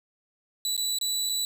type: tone with dropouts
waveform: 25% pulse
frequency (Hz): 3951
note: B7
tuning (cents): 0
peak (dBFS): -22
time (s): 0.65-1.45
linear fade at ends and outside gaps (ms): 1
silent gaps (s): 0.766-0.777 / 0.986-1.012 / 1.291-1.295
effects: 10-bit